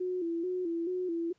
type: tone with vibrato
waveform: sine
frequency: 349.8 Hz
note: F4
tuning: 3 cents sharp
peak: -30 dBFS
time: 0-1.33 s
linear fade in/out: 10 ms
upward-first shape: square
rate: 2.3 Hz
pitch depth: 74 cents each way
effects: pink hiss -72 dBFS RMS until 1.38 s + resampled to 16000 Hz